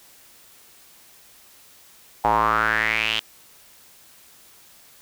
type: tone with band-pass filter sweep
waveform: square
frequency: 55.2 Hz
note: A1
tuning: 6 cents sharp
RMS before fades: -21 dBFS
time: 2.24-3.2 s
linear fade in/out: 5 ms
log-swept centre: 830 to 3200 Hz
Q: 5.5
effects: white hiss -51 dBFS RMS until 5.01 s